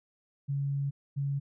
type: tone pair in turn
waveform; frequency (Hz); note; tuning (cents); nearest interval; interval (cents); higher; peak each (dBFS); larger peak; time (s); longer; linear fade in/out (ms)
sine; 140 / 140; C#3 / C#3; +18 / +18; unison; 0; neither; -28; neither; 0.48-0.91 / 1.16-1.4; first; 20
effects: none